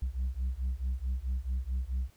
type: beating tone pair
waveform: sine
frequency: 61.6 / 66.2 Hz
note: B1 / C2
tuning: -4 / +21 cents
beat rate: 4.6 Hz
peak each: -31 dBFS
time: 0.02-2.1 s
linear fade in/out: 5 ms
effects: tanh soft clip ceiling -27 dBFS + pink hiss -65 dBFS RMS until 2.16 s